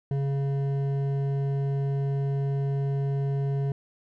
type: tone with hard clipping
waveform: sine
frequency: 138.59 Hz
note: C#3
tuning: in tune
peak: -26 dBFS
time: 0.11-3.72 s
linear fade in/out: 2 ms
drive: 9 dB
effects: none